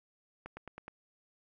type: accelerating click train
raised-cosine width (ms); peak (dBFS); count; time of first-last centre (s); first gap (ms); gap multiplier
0.5; -29; 5; 0.46-0.881; 110; 0.97
effects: none